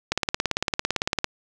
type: click train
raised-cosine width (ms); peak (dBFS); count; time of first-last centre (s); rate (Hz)
0.2; -5; 21; 0.12-1.244; 17.8
effects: none

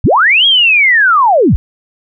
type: linear two-way sweep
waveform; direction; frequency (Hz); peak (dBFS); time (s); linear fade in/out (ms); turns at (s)
sine; up then down; 33.2 to 3322 to 33.2; -5; 0.04-1.56; 0; 0.46
effects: none

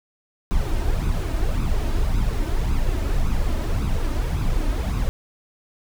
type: noise with flanger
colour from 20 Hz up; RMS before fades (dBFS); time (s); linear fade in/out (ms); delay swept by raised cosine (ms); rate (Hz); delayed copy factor
brown; -21; 0.51-5.09; 0; 0.79 to 3.29; 1.8; +0.6
effects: none

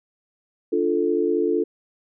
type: chord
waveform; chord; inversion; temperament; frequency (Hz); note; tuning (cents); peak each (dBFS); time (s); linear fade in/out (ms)
sine; D minor; none; equal; 293.7 / 349.2 / 440; D4 / F4 / A4; 0 / 0 / 0; -25 / -22 / -22; 0.72-1.64; 10
effects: none

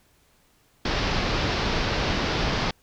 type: low-pass noise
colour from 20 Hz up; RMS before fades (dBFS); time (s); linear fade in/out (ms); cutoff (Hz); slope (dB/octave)
pink; -25; 0.85-2.71; 5; 5400; 48
effects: pink hiss -62 dBFS RMS until 2.82 s

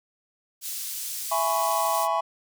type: high-pass noise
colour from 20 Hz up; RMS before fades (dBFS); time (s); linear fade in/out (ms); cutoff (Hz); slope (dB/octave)
pink; -33; 0.61-2.08; 50; 6000; 12
type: chord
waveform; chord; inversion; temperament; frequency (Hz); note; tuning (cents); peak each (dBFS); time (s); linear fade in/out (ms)
triangle; C# minor seventh; first; just; 665.2 / 831.5 / 997.9 / 1108.7; E5 / G#5 / B5 / C#6; +16 / +2 / +18 / 0; -26; 1.31-2.21; 10
effects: none

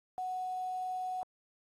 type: tone with quantisation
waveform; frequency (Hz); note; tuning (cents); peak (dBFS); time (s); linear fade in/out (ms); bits
sine; 740; F#5; 0; -34; 0.18-1.23; 0; 9
effects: AAC 32 kbps

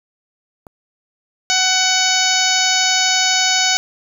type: click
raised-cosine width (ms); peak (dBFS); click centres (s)
1; -24; 0.668
type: harmonic tone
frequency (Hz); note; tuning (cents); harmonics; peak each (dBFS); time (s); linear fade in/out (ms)
748; F#5; +19; 1 / 2 / 3 / 4 / 5 / 6 / 7 / 8 / 9; -22 / -22 / -22 / -22 / -22 / -22 / -22 / -22 / -22; 1.5-3.77; 0
effects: 7-bit

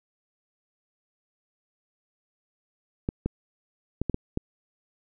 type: clicks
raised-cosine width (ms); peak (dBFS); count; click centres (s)
3; -13; 6; 3.089 / 3.26 / 4.016 / 4.097 / 4.144 / 4.374
effects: none

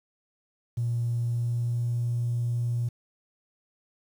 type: tone with pitch glide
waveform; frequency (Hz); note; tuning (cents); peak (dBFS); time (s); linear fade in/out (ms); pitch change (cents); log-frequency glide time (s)
triangle; 118.3 to 119.19; A#2 to A#2; +26 to +39; -21; 0.77-2.89; 10; +13; 1.16-1.77
effects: tanh soft clip ceiling -22 dBFS + 9-bit

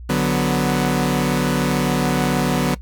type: chord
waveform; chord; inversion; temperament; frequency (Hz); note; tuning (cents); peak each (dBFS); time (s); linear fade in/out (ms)
sawtooth; B minor; first; equal; 146.83 / 185 / 246.9; D3 / F#3 / B3; 0 / 0 / 0; -17; 0.09-2.75; 10
effects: noise-tail reverb RT60 0.1 s tail -18 dB re dry + added 60 Hz sine -32 dBFS peak until 2.81 s

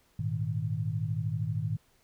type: chord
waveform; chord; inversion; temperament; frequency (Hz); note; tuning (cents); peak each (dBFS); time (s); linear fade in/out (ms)
sine; Ab suspended second; none; just; 103.83 / 116.8 / 155.74; Ab2 / Bb2 / Eb3; 0 / +4 / +2; -33; 0.19-1.77; 5
effects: pink hiss -67 dBFS RMS until 2.03 s

